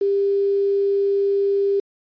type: tone with quantisation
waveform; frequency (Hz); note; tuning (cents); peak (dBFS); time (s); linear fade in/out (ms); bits
sine; 398; G4; +26; -16; 0.01-1.8; 5; 7
effects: resampled to 11025 Hz